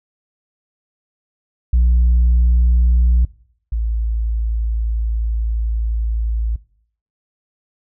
sine tone pair in turn, 60.1 / 55.75 Hz, B1 / A1, -46 / +23 cents, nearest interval minor second, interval 131 cents, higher first, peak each -8 / -16 dBFS, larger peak first, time 1.73-3.25 / 3.72-6.56 s, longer second, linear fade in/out 5 ms, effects noise-tail reverb RT60 0.6 s tail -21 dB re dry + tanh soft clip ceiling -8 dBFS

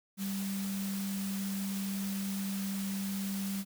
sine tone in noise, 196 Hz, G3, in tune, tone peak -33 dBFS, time 0.17-3.65 s, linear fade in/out 50 ms, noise white, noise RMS -43 dBFS, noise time 0.17-3.65 s, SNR +7 dB, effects none

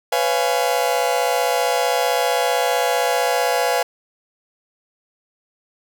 40% pulse chord, C# dominant seventh, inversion third, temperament just, 498.9 / 554.4 / 693 / 831.5 Hz, B4 / C#5 / E#5 / G#5, +17 / 0 / -14 / +2 cents, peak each -21 / -24 / -21 / -22 dBFS, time 0.12-3.83 s, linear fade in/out 5 ms, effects none

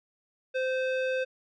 square tone with low-pass filter, 518 Hz, C5, 17 cents flat, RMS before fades -29 dBFS, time 0.54-1.25 s, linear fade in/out 20 ms, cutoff 2700 Hz, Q 1.4, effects none

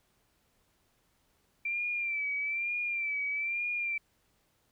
sine tone with vibrato, 2349 Hz, D7, in tune, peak -30 dBFS, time 1.65-3.98 s, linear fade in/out 5 ms, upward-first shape sine, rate 1.1 Hz, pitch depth 59 cents each way, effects pink hiss -72 dBFS RMS until 4.71 s

